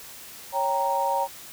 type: chord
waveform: sine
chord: G diminished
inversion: second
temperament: equal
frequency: 554.4 / 784 / 932.3 Hz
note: Db5 / G5 / Bb5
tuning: 0 / 0 / 0 cents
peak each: -28 / -28 / -24 dBFS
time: 0.52-1.28 s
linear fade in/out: 50 ms
effects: white hiss -43 dBFS RMS until 1.52 s